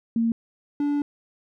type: tone pair in turn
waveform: sine / triangle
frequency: 229.4 / 289.5 Hz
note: A#3 / D4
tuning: -28 / -25 cents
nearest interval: major third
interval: 403 cents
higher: second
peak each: -19 dBFS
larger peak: neither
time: 0.16-0.32 / 0.8-1.02 s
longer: second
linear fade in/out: 2 ms
effects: none